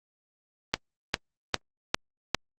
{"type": "click train", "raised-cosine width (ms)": 0.2, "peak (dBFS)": -5, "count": 5, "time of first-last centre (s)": [0.74, 2.346], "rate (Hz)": 2.49, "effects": ["Opus 24 kbps"]}